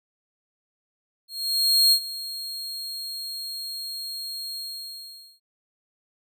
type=tone with ADSR envelope; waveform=40% pulse; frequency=4250 Hz; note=C8; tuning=26 cents sharp; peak=-13 dBFS; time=1.28-5.4 s; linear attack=640 ms; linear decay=74 ms; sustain=-17 dB; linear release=830 ms; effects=none